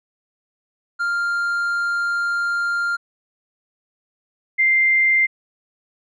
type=tone pair in turn; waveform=triangle / sine; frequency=1396.9 / 2093 Hz; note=F6 / C7; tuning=0 / 0 cents; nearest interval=perfect fifth; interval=700 cents; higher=second; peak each=-17 / -13 dBFS; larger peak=second; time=0.99-2.97 / 4.58-5.27 s; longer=first; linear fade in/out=20 ms; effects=resampled to 22050 Hz